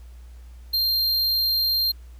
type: tone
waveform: square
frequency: 4186 Hz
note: C8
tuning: in tune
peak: -20 dBFS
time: 0.73-1.92 s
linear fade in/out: 10 ms
effects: added 60 Hz sine -40 dBFS peak until 2.19 s + pink hiss -59 dBFS RMS until 2.19 s